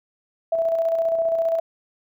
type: tone with tremolo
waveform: sine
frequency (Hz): 659.3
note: E5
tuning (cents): 0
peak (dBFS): -17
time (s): 0.52-1.6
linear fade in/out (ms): 5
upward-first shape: square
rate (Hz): 15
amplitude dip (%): 35
effects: none